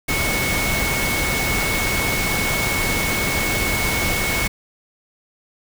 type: tone in noise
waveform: sine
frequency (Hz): 2204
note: C#7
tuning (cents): -11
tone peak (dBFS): -23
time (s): 0.08-4.48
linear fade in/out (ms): 10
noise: pink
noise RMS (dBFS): -22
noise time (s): 0.08-4.48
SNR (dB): -4
effects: none

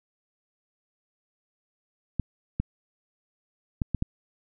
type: clicks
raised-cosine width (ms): 5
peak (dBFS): -13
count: 5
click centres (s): 2.197 / 2.6 / 3.818 / 3.947 / 4.024
effects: none

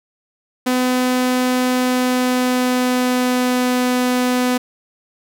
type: tone with pitch glide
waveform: sawtooth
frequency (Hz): 252.4 to 249.9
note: B3 to B3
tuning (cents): +38 to +21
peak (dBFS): -11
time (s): 0.66-4.58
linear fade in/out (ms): 10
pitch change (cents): -17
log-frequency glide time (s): 1.71-3.84
effects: none

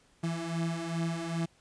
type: beating tone pair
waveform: 35% pulse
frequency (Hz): 164.81 / 167.31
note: E3 / E3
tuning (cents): 0 / +26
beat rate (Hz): 2.5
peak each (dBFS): -34 / -31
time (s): 0.23-1.46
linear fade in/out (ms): 10
effects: pink hiss -65 dBFS RMS until 1.6 s + resampled to 22050 Hz

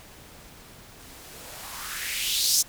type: noise with band-pass filter sweep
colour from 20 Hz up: violet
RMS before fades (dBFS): -29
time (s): 0.98-2.63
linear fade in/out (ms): 20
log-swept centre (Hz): 200 to 6200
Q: 3
effects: pink hiss -48 dBFS RMS until 2.68 s

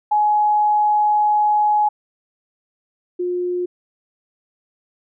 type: tone pair in turn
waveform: sine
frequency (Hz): 841 / 357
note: G#5 / F4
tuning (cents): +22 / +38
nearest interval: octave + minor third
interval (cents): 1484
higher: first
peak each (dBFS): -13 / -19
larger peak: first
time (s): 0.11-1.89 / 3.19-3.66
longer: first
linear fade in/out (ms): 10
effects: none

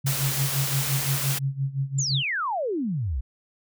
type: tone with tremolo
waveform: sine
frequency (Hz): 136.6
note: C#3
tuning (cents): -25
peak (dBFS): -21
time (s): 0.04-2.23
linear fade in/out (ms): 10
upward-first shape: sine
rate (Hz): 5.8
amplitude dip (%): 85
type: noise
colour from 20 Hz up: white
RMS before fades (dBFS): -28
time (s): 0.06-1.39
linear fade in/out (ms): 10
type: exponential sweep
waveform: sine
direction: down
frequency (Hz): 7459 to 55.8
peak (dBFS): -24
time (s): 1.98-3.21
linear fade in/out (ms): 10
effects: none

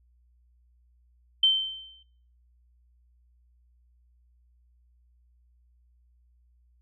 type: tone with exponential decay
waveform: sine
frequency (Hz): 3101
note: G7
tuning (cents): -19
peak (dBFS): -15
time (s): 1.43-2.03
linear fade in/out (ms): 5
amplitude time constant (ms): 130
effects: noise-tail reverb RT60 0.6 s tail -23 dB re dry + added 60 Hz sine -60 dBFS peak until 6.81 s

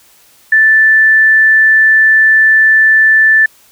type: tone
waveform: sine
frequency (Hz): 1760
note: A6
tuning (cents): 0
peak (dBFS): -4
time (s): 0.52-3.46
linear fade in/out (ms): 5
effects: white hiss -46 dBFS RMS until 3.71 s

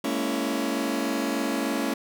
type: chord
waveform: sawtooth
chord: A# half-diminished seventh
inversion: third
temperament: just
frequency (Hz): 209.8 / 233.1 / 279.7 / 335.6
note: G#3 / A#3 / C#4 / E4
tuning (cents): +18 / 0 / +16 / +31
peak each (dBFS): -29 / -27 / -24 / -28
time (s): 0.04-1.94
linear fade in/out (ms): 5
effects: none

